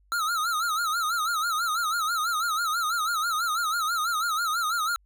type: tone with vibrato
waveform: square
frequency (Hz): 1321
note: E6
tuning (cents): +3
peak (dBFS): -25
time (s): 0.12-4.96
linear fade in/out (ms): 0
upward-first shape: sine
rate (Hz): 6.1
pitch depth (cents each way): 130
effects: added 49 Hz sine -59 dBFS peak until 5.05 s